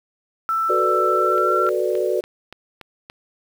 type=tone with pitch glide; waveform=sine; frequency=1329 to 1356.9 Hz; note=E6 to E6; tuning=+14 to +50 cents; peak=-18 dBFS; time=0.49-1.69 s; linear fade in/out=0 ms; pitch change=+36 cents; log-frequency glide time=1.12-1.5 s
type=chord; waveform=sine; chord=B minor seventh; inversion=second; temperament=equal; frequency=370 / 440 / 493.9 / 587.3 Hz; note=F#4 / A4 / B4 / D5; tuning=0 / 0 / 0 / 0 cents; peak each=-22 / -25 / -24 / -24 dBFS; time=0.69-2.21 s; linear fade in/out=10 ms
type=click train; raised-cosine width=0.3 ms; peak=-21 dBFS; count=7; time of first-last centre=1.38-3.099 s; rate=3.49 Hz
effects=7-bit